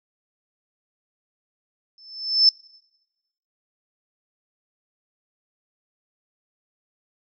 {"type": "tone with exponential growth", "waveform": "sine", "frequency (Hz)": 5274, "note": "E8", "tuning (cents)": 0, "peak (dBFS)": -9, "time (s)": [1.98, 2.49], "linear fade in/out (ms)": 1, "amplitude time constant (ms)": 110, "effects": ["noise-tail reverb RT60 1.0 s tail -24 dB re dry"]}